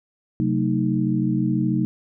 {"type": "tone cluster", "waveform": "sine", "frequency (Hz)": [132.3, 186, 224.8, 311.3], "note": ["C3", "F#3", "A3", "D#4"], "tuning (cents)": [20, 9, 37, 1], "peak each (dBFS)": -24, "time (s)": [0.4, 1.85], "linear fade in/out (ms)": 0, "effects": []}